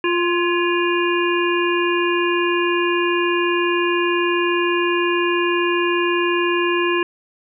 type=harmonic tone with a mistuned harmonic; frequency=349.2 Hz; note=F4; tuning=in tune; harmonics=1 / 3 / 5 / 7 / 8; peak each=-18 / -23 / -25 / -26 / -27 dBFS; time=0.04-7.03 s; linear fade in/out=2 ms; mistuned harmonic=5; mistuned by=-55 cents; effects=none